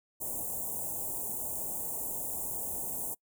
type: band-stop noise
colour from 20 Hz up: white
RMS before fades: -36 dBFS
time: 0.2-3.15 s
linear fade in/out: 20 ms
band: 910 to 7300 Hz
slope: 48 dB/octave
effects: noise-tail reverb RT60 0.1 s tail -25 dB re dry